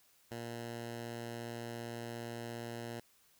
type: tone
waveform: 10% pulse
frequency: 117.3 Hz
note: A#2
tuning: 11 cents sharp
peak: -33 dBFS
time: 0.31-3 s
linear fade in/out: 5 ms
effects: white hiss -68 dBFS RMS until 3.39 s